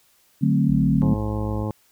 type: chord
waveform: sine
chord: D dominant seventh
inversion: none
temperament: equal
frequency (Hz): 146.83 / 185 / 220 / 261.6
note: D3 / F#3 / A3 / C4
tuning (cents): 0 / 0 / 0 / 0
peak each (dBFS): -20 / -22 / -22 / -23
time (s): 0.41-1.15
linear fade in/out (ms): 20
type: tone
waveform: triangle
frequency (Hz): 58.27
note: A#1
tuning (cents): 0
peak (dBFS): -27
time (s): 0.68-1.65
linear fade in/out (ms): 20
type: harmonic tone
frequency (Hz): 106.4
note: G#2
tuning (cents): +42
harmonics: 1 / 2 / 3 / 4 / 5 / 6 / 7 / 8 / 9 / 10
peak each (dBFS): -26 / -30 / -32 / -36 / -34 / -45 / -45 / -37 / -45 / -41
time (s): 1.02-1.71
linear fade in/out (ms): 0
effects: white hiss -60 dBFS RMS until 1.91 s